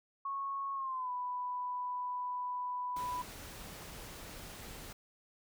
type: tone with pitch glide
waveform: sine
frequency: 1100 to 991.4 Hz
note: C#6 to B5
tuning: -14 to +6 cents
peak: -35 dBFS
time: 0.25-3.22 s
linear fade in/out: 5 ms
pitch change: -180 cents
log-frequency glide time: 0.74-1.11 s
type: noise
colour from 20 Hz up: pink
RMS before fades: -48 dBFS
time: 2.96-4.93 s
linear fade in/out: 5 ms
effects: none